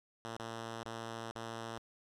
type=tone with dropouts; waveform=5% pulse; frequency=114.2 Hz; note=A#2; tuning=35 cents flat; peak=-30 dBFS; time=0.25-1.78 s; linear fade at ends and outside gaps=0 ms; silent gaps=0.366-0.398 / 0.832-0.856 / 1.311-1.355 s; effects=low-pass 8000 Hz 12 dB/octave + 12-bit